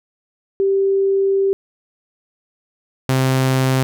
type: tone pair in turn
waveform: sine / sawtooth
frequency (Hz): 390.8 / 131.25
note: G4 / C3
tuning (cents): -5 / +6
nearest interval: octave + perfect fifth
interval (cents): 1889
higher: first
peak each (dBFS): -13 / -10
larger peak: second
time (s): 0.6-1.53 / 3.09-3.83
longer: first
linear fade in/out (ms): 0
effects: none